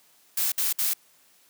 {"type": "noise bursts", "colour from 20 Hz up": "blue", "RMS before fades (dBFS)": -25, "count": 3, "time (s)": [0.37, 0.936], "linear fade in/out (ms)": 5, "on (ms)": 150, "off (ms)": 58, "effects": ["white hiss -60 dBFS RMS until 1.49 s", "high-pass 150 Hz 12 dB/octave"]}